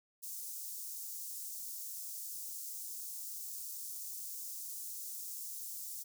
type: high-pass noise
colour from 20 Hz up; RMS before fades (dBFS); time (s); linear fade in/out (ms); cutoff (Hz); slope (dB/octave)
white; -44; 0.22-6.04; 20; 5800; 24
effects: none